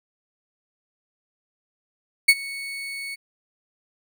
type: tone with ADSR envelope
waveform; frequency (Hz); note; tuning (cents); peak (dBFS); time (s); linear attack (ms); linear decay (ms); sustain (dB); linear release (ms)
35% pulse; 2217; C#7; 0; -7; 2.28-3.16; 10; 48; -22; 22
effects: none